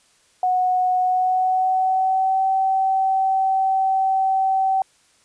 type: tone with pitch glide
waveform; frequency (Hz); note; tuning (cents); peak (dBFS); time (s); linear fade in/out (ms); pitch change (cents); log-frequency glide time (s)
sine; 735 to 767.1; F#5 to G5; -12 to -38; -16; 0.43-4.82; 2; +74; 1-2.45
effects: white hiss -58 dBFS RMS until 5.24 s + resampled to 22050 Hz